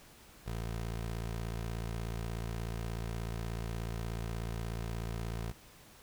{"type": "tone", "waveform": "20% pulse", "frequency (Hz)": 56.6, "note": "A1", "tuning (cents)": 50, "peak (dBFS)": -31, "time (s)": [0.46, 5.52], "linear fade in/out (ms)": 10, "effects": ["pink hiss -57 dBFS RMS until 6.02 s"]}